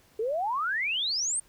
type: exponential sweep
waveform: sine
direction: up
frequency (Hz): 419 to 9120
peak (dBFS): -26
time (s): 0.19-1.4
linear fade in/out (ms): 5
effects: pink hiss -61 dBFS RMS until 1.48 s